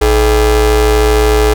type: ring-modulated tone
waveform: 45% pulse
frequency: 185 Hz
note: F#3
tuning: in tune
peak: -4 dBFS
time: 0.01-1.54 s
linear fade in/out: 10 ms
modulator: 241 Hz
effects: none